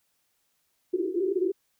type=band-pass noise; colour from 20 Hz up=white; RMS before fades=-27 dBFS; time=0.93-1.52 s; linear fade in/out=10 ms; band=340 to 390 Hz; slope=96 dB/octave; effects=white hiss -73 dBFS RMS until 1.79 s